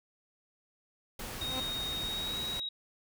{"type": "noise", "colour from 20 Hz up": "pink", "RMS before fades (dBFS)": -41, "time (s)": [1.19, 2.6], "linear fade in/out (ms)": 5}
{"type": "tone with exponential growth", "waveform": "15% pulse", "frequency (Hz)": 258.6, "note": "C4", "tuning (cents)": -20, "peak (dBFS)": -27, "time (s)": [1.26, 1.6], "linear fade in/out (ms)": 1, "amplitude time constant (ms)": 72}
{"type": "tone with pitch glide", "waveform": "sine", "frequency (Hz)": [3729, 3816], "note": ["A#7", "A#7"], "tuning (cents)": [0, 40], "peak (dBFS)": -34, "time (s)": [1.41, 2.69], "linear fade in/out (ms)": 5, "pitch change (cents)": 40, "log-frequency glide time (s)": [1.98, 2.35]}
{"effects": []}